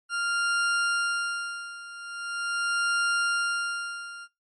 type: tone with tremolo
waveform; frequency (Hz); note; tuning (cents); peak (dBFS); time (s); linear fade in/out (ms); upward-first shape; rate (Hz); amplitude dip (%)
40% pulse; 1396.9; F6; 0; -22; 0.09-4.28; 50; sine; 0.42; 85
effects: noise-tail reverb RT60 0.2 s tail -21 dB re dry + MP3 48 kbps